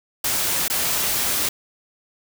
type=noise with dropouts; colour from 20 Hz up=white; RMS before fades=-22 dBFS; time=0.24-1.49 s; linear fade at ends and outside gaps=5 ms; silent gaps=0.681-0.699 s; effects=none